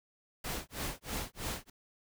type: noise with tremolo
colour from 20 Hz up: pink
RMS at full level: -36 dBFS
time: 0.44-1.7 s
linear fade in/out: 5 ms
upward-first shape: sine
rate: 3.1 Hz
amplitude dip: 100%
effects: none